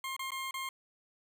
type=tone with dropouts; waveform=20% pulse; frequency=1064 Hz; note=C6; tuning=29 cents sharp; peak=-31 dBFS; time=0.04-0.69 s; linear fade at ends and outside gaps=2 ms; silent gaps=0.165-0.193 / 0.306-0.318 / 0.51-0.541 s; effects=none